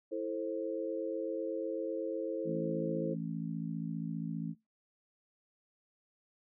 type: chord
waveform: sine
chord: A minor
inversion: second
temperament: just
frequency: 330 / 440 / 528 Hz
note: E4 / A4 / C5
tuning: +2 / 0 / +16 cents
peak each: -38 dBFS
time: 0.11-3.15 s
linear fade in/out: 20 ms
type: harmonic tone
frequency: 55 Hz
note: A1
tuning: in tune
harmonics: 3 / 4 / 5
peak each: -38 / -40 / -42 dBFS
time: 2.44-4.55 s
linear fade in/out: 50 ms
effects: noise-tail reverb RT60 0.2 s tail -20 dB re dry